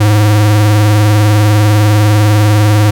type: tone with vibrato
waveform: square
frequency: 105.2 Hz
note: G#2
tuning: 23 cents sharp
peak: -6 dBFS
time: 0-2.91 s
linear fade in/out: 10 ms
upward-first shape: sine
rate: 20 Hz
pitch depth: 67 cents each way
effects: none